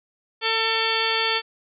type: harmonic tone with a mistuned harmonic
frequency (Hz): 448.6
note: A4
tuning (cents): +34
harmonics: 1 / 2 / 3 / 4 / 5 / 6 / 7 / 8 / 10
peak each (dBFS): -29 / -29 / -29 / -29 / -29 / -29 / -29 / -29 / -29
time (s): 0.41-1.42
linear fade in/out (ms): 50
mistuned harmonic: 8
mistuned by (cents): -55
effects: none